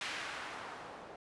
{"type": "noise with low-pass filter sweep", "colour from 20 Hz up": "blue", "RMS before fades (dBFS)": -44, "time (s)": [0.01, 1.16], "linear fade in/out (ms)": 2, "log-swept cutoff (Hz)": [2400, 600], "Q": 1, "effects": ["resampled to 24000 Hz"]}